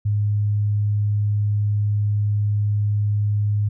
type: tone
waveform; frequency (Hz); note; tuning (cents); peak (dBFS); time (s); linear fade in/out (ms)
sine; 103.83; G#2; 0; -17; 0.05-3.69; 10
effects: none